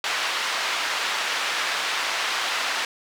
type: band-pass noise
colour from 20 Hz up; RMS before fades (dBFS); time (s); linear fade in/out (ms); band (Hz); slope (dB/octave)
pink; -26; 0.04-2.85; 2; 1100 to 4400; 12
effects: none